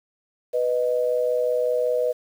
sine tone pair together, 493.9 / 619.2 Hz, B4 / D#5, 0 / -9 cents, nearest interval major third, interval 391 cents, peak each -21 / -24 dBFS, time 0.53-2.13 s, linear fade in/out 20 ms, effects 8-bit

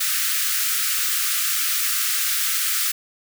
white high-pass noise, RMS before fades -22 dBFS, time 0-2.92 s, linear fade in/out 10 ms, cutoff 1200 Hz, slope 96 dB/octave, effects none

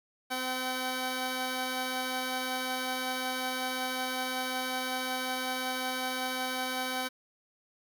10% pulse tone pair together, 256.8 / 765 Hz, C4 / G5, -32 / -42 cents, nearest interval octave + perfect fifth, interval 1890 cents, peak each -26 dBFS, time 0.3-7.09 s, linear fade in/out 20 ms, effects none

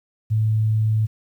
sine tone, 109.1 Hz, A2, 14 cents flat, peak -16 dBFS, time 0.3-1.07 s, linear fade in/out 20 ms, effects 9-bit

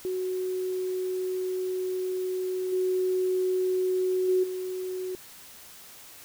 sine tone with level steps, 370 Hz, F#4, in tune, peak -27 / -23 / -20 / -30 dBFS, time 0.05-5.15 s, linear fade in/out 0 ms, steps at 2.72 / 4.28 / 4.43 s, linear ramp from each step 10 ms, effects white hiss -48 dBFS RMS until 6.24 s

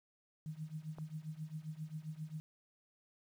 sine tone with tremolo, 155.8 Hz, D#3, 3 cents sharp, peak -38 dBFS, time 0.46-2.4 s, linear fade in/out 0 ms, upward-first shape triangle, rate 7.5 Hz, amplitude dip 95%
click, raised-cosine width 1 ms, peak -36 dBFS, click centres 0.985 s
effects 11-bit

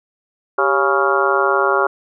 harmonic tone with a mistuned harmonic, 139.4 Hz, C#3, 10 cents sharp, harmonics 3 / 4 / 5 / 6 / 7 / 8 / 9 / 10, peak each -19 / -21 / -25 / -23 / -25 / -20 / -24 / -19 dBFS, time 0.58-1.87 s, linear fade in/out 5 ms, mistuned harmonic 3, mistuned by -100 cents, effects none

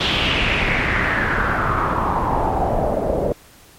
pink noise with low-pass filter sweep, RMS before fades -19 dBFS, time 0-3.33 s, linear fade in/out 10 ms, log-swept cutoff 3400 to 520 Hz, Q 4.1, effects pink hiss -47 dBFS RMS until 3.78 s + MP3 64 kbps

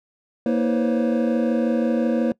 triangle tone cluster, 234.7 / 320.7 / 498.4 / 524 / 557 Hz, A#3 / E4 / B4 / C5 / C#5, +12 / -48 / +16 / +2 / +8 cents, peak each -18 / -24 / -26 / -26 / -26 dBFS, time 0.46-2.32 s, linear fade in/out 2 ms, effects noise-tail reverb RT60 0.1 s tail -22 dB re dry

